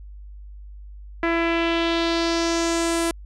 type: tone with low-pass filter sweep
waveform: sawtooth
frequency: 334.6 Hz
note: E4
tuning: 26 cents sharp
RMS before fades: -22 dBFS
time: 1.23-3.11 s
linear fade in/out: 2 ms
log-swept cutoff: 2000 to 10000 Hz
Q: 2.5
effects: added 50 Hz sine -37 dBFS peak until 3.25 s